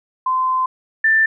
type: tone pair in turn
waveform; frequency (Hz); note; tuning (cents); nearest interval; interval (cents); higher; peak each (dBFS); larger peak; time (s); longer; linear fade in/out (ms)
sine; 1032 / 1776.1; C6 / A6; -24 / +16; major sixth; 940; second; -15 / -11; second; 0.26-0.66 / 1.04-1.26; first; 5
effects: none